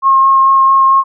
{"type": "tone with vibrato", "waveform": "sine", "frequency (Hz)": 1076, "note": "C6", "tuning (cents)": 48, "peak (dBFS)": -5, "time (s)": [0.02, 1.04], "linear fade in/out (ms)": 50, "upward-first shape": "sine", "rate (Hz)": 4.5, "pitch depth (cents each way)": 10, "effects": []}